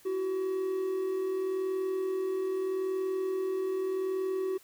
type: tone pair together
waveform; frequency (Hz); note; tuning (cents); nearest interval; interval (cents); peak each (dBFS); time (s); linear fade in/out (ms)
triangle; 337.4 / 378.2; E4 / F#4; +40 / +38; major second; 198; -38 / -27; 0.05-4.58; 10
effects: white hiss -59 dBFS RMS until 4.63 s